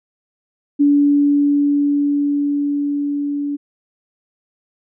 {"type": "tone with level ramp", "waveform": "sine", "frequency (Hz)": 287.4, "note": "D4", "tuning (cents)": -37, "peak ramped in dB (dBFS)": [-9, -19], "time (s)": [0.79, 3.57], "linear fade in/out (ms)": 20, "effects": []}